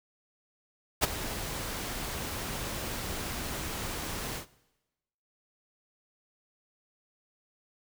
pink noise with ADSR envelope, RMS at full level -21 dBFS, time 1.01-4.46 s, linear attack 28 ms, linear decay 17 ms, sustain -15 dB, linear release 99 ms, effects noise-tail reverb RT60 1.0 s tail -20 dB re dry

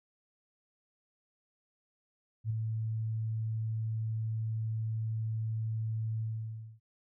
sine tone with ADSR envelope, 110.9 Hz, A2, 14 cents sharp, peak -27 dBFS, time 2.44-6.8 s, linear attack 63 ms, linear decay 5 ms, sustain -4 dB, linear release 600 ms, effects none

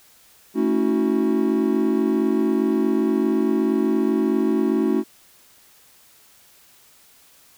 triangle chord, F# minor seventh, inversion first, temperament equal with one note detuned, 220 / 277.2 / 321.9 / 370 Hz, A3 / C#4 / E4 / F#4, 0 / 0 / -41 / 0 cents, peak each -21 dBFS, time 0.54-5.04 s, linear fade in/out 50 ms, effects white hiss -53 dBFS RMS until 7.57 s

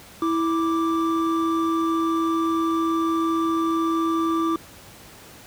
triangle tone pair together, 328.1 / 1174 Hz, E4 / D6, -8 / -1 cents, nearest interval octave + minor seventh, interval 2207 cents, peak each -19 / -23 dBFS, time 0.22-4.56 s, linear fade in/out 2 ms, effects pink hiss -45 dBFS RMS until 5.46 s + high-pass 60 Hz 12 dB/octave

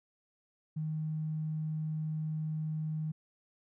triangle tone with tanh clipping, 155.8 Hz, D#3, 3 cents sharp, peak -32 dBFS, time 0.76-3.12 s, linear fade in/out 10 ms, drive 3 dB, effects none

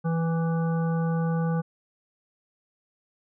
harmonic tone with a mistuned harmonic, 164.81 Hz, E3, in tune, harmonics 1 / 3 / 5 / 7 / 9, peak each -23 / -33 / -37 / -40 / -42 dBFS, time 0.04-1.62 s, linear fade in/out 20 ms, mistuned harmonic 7, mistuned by +20 cents, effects none

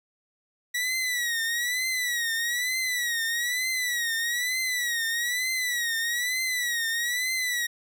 sawtooth tone with vibrato, 1938 Hz, B6, 33 cents flat, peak -22 dBFS, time 0.74-7.67 s, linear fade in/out 10 ms, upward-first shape triangle, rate 1.1 Hz, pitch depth 120 cents each way, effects none

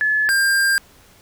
sine / square tone pair in turn, 1719 / 1597.7 Hz, A6 / G6, -41 / +33 cents, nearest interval minor second, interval 126 cents, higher first, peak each -15 / -15 dBFS, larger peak neither, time 0.01-0.29 / 0.29-0.78 s, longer second, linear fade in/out 0 ms, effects pink hiss -50 dBFS RMS until 1.21 s

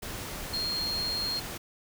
sine tone in noise, 4236 Hz, C8, 21 cents sharp, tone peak -29 dBFS, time 0.53-1.4 s, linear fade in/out 10 ms, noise pink, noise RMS -38 dBFS, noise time 0.02-1.58 s, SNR +6 dB, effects none

